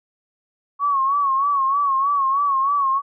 sine tone with vibrato, 1108.7 Hz, C#6, in tune, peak -16 dBFS, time 0.79-3.02 s, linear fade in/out 50 ms, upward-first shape sine, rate 3.2 Hz, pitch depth 74 cents each way, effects none

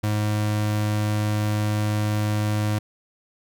square tone pair together, 105.8 / 211.6 Hz, G#2 / G#3, +33 / +33 cents, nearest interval octave, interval 1200 cents, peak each -22 / -31 dBFS, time 0.03-2.79 s, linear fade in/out 10 ms, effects none

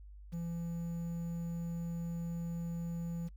triangle tone with quantisation, 169.2 Hz, E3, 45 cents sharp, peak -34 dBFS, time 0.32-3.29 s, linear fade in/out 20 ms, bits 10, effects noise-tail reverb RT60 0.1 s tail -26 dB re dry + added 50 Hz sine -49 dBFS peak until 3.36 s

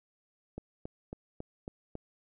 click train, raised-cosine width 2 ms, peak -26 dBFS, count 6, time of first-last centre 0.58-1.954 s, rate 3.64 Hz, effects none

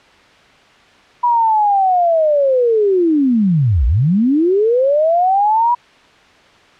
sine linear two-way sweep, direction down then up, 978 to 53.2 to 978 Hz, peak -10 dBFS, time 1.23-5.75 s, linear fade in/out 10 ms, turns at 3.86 s, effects white hiss -46 dBFS RMS until 6.79 s + low-pass 3000 Hz 12 dB/octave

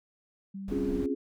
sine tone, 195.2 Hz, G3, 7 cents flat, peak -36 dBFS, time 0.54-1.02 s, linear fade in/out 10 ms
brown noise, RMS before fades -39 dBFS, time 0.68-1.06 s, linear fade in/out 2 ms
sine chord, Db major seventh, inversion third, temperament equal with one note detuned, 260.1 / 277.2 / 349.2 / 415.3 Hz, C4 / Db4 / F4 / Ab4, -10 / 0 / 0 / 0 cents, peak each -35 / -31 / -36 / -33 dBFS, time 0.71-1.15 s, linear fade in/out 10 ms
effects none

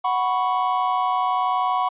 triangle chord, F# suspended fourth, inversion none, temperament equal, 740 / 987.8 / 1108.7 Hz, F#5 / B5 / C#6, 0 / 0 / 0 cents, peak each -21 / -22 / -22 dBFS, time 0.04-1.89 s, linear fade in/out 10 ms, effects resampled to 8000 Hz

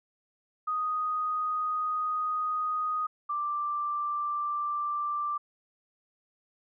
sine tone pair in turn, 1244.5 / 1178 Hz, D#6 / D6, 0 / +5 cents, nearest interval minor second, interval 95 cents, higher first, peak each -27 / -28 dBFS, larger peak first, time 0.67-3.07 / 3.29-5.38 s, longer first, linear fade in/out 10 ms, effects none

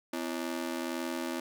sawtooth ring-modulated tone, 296 Hz, D4, 14 cents sharp, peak -26 dBFS, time 0.13-1.4 s, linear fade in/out 5 ms, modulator 40.9 Hz, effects none

